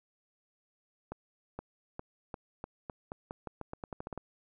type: accelerating click train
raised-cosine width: 1 ms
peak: -25 dBFS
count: 17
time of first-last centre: 1.12-4.177 s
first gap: 470 ms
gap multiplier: 0.86
effects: none